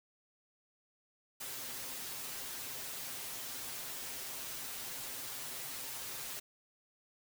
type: noise with comb filter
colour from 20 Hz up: white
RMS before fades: -43 dBFS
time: 1.4-6.4 s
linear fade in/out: 10 ms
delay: 7.6 ms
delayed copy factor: +0.9
effects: none